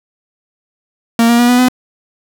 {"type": "tone with pitch steps", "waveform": "45% pulse", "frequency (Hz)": [231.3, 236.3, 241.4, 246.6, 251.9], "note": ["A#3", "A#3", "B3", "B3", "B3"], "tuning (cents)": [-13, 24, -39, -2, 34], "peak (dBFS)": -7, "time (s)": [1.19, 1.685], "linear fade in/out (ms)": 2, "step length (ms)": 99, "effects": []}